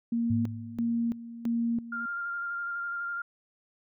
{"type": "tone with tremolo", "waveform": "sine", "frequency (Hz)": 233.1, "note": "A#3", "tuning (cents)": 0, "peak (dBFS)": -25, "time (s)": [0.12, 2.06], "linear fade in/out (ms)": 5, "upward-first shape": "square", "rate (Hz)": 1.5, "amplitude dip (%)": 80}
{"type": "tone with exponential decay", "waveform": "sine", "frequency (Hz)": 106.9, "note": "A2", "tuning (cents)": -49, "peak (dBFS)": -25, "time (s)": [0.3, 1.18], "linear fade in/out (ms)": 5, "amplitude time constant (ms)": 190}
{"type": "tone with vibrato", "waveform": "sine", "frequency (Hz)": 1396.9, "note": "F6", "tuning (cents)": 0, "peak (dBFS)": -31, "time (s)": [1.92, 3.22], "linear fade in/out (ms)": 5, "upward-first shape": "square", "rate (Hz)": 12, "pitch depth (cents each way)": 13}
{"effects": []}